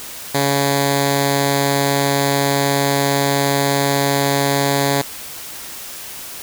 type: tone with notch filter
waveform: 5% pulse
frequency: 140 Hz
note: C#3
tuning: 18 cents sharp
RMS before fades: -17 dBFS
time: 0.34-5.02 s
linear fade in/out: 10 ms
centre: 1300 Hz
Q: 1.5
effects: white hiss -32 dBFS RMS until 6.42 s